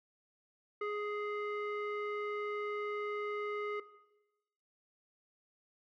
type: tone with low-pass filter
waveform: square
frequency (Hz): 416.4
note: G#4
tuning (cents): +5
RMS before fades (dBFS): -37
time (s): 0.81-3.8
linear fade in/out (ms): 5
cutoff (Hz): 1700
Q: 5
effects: noise-tail reverb RT60 1.0 s tail -17 dB re dry